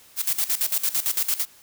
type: noise with tremolo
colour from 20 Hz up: blue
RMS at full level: -22 dBFS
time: 0.16-1.46 s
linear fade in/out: 50 ms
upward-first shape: square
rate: 8.9 Hz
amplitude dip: 80%
effects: white hiss -52 dBFS RMS until 1.62 s